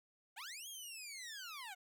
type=linear two-way sweep; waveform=15% pulse; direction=up then down; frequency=680 to 3322 to 709 Hz; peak=-40 dBFS; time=0.36-1.75 s; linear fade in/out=20 ms; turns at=0.68 s; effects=none